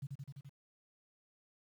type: tone with echo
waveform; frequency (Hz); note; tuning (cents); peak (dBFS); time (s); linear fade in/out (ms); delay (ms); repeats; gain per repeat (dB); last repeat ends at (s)
sine; 137.8; C#3; -10; -38; 0.02-0.07; 10; 85; 5; -2; 0.495
effects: 11-bit